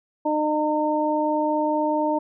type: harmonic tone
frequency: 304.1 Hz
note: D#4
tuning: 40 cents flat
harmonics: 1 / 2 / 3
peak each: -24 / -24 / -24 dBFS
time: 0.25-2.19 s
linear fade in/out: 10 ms
effects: none